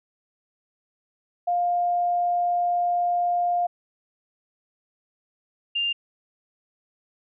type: tone pair in turn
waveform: sine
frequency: 704 / 2798 Hz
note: F5 / F7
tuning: +14 / +3 cents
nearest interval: 2 octaves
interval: 2389 cents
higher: second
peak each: -20 / -22 dBFS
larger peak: first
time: 1.47-3.67 / 5.75-5.93 s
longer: first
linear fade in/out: 10 ms
effects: none